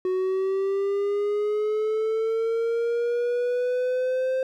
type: linear sweep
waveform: triangle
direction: up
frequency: 368.6 to 523.3 Hz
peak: -20 dBFS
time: 0.05-4.43 s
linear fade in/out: 2 ms
effects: none